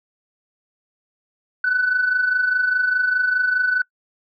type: tone pair together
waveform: sine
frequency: 1475.1 / 1500 Hz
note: F#6 / F#6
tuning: -6 / +23 cents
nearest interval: unison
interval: 29 cents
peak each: -23 / -16 dBFS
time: 1.64-3.82 s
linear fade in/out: 5 ms
effects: noise-tail reverb RT60 0.1 s tail -25 dB re dry + tanh soft clip ceiling -11 dBFS